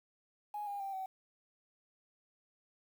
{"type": "tone with pitch steps", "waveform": "triangle", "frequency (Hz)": [833, 808.4, 784.4, 761.2], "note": ["G#5", "G#5", "G5", "F#5"], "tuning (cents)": [5, -47, 1, 49], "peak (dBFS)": -34, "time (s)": [0.54, 1.06], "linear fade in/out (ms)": 5, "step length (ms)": 130, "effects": ["tanh soft clip ceiling -35 dBFS", "10-bit"]}